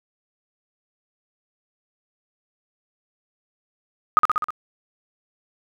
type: tone with echo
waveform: sine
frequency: 1244.5 Hz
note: D#6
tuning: in tune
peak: -9 dBFS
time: 4.17-4.19 s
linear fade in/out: 0 ms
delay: 63 ms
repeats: 5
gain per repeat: -3 dB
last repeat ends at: 4.505 s
effects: none